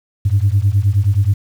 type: beating tone pair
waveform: sine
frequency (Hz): 95.3 / 104.8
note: G2 / G#2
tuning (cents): -48 / +16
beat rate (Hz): 9.5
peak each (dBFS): -13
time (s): 0.25-1.34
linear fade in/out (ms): 10
effects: tanh soft clip ceiling -5 dBFS + 7-bit